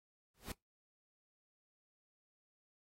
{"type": "noise with exponential growth", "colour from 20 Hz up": "pink", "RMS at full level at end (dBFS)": -40, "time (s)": [0.34, 0.52], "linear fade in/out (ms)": 5, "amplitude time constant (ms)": 37, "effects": ["noise-tail reverb RT60 0.2 s tail -26 dB re dry", "AAC 48 kbps"]}